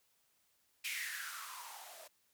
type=noise with band-pass filter sweep; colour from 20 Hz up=violet; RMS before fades=-45 dBFS; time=0.84-2.08 s; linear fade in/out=10 ms; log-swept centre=2400 to 570 Hz; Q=7; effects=white hiss -75 dBFS RMS until 2.33 s